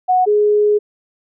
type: tone pair in turn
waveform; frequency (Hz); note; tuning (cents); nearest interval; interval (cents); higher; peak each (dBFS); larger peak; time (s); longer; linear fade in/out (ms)
sine; 736 / 417.7; F#5 / G#4; -9 / +10; minor seventh; 981; first; -10; neither; 0.08-0.26 / 0.26-0.79; second; 20
effects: none